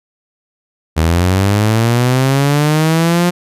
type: linear sweep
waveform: sawtooth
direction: up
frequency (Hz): 77.78 to 177.9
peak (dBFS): -6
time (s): 0.96-3.31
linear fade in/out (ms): 20
effects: resampled to 32000 Hz